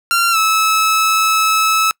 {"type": "tone with pitch glide", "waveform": "sawtooth", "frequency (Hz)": [1378, 1300.7], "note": ["F6", "E6"], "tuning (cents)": [-24, -24], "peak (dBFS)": -8, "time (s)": [0.11, 1.91], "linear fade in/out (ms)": 0, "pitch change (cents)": -100, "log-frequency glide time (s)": [0.31, 0.37], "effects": ["noise-tail reverb RT60 0.1 s tail -26 dB re dry"]}